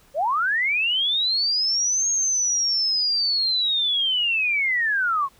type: linear two-way sweep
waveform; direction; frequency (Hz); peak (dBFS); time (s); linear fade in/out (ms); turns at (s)
sine; up then down; 523 to 6540 to 1049; -19; 0.14-5.29; 50; 2.09
effects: pink hiss -56 dBFS RMS until 5.39 s